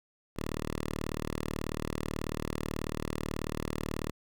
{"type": "tone", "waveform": "5% pulse", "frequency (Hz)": 38.28, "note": "D#1", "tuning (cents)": -27, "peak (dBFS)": -22, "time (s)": [0.36, 4.11], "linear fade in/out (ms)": 10, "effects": []}